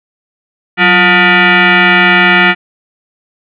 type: tone with frequency modulation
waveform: sine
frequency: 184.9 Hz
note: F#3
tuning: 1 cent flat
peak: -4 dBFS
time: 0.77-2.55 s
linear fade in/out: 50 ms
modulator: 535 Hz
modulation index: 4.6
effects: none